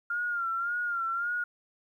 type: tone with vibrato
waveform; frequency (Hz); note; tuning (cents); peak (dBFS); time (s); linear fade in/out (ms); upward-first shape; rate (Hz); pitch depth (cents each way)
sine; 1396.9; F6; 0; -28; 0.1-1.44; 5; sine; 1.8; 63
effects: 11-bit